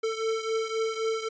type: beating tone pair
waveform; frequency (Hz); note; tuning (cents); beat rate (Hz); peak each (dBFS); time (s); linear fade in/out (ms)
square; 444.6 / 448.4; A4 / A4; +18 / +33; 3.8; -29 / -33; 0.03-1.29; 10
effects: resampled to 16000 Hz